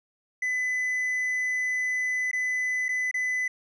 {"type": "tone with dropouts", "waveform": "triangle", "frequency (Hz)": 2006, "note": "B6", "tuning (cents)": 26, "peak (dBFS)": -23, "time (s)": [0.42, 3.48], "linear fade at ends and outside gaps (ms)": 5, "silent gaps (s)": [[2.314, 2.33], [2.884, 2.889], [3.113, 3.141]], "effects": ["resampled to 22050 Hz"]}